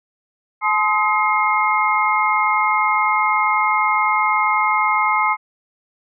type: tone cluster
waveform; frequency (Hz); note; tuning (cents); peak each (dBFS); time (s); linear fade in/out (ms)
sine; 855 / 1037 / 1265 / 2136; A5 / C6 / D#6 / C7; -50 / -16 / +28 / +35; -20; 0.61-5.37; 50
effects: none